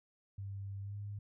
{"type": "tone with pitch glide", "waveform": "sine", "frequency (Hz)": [98.8, 102.17], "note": ["G2", "G#2"], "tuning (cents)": [14, -28], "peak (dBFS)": -40, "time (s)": [0.38, 1.19], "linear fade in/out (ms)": 5, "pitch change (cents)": 58, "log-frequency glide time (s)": [0.81, 0.96], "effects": []}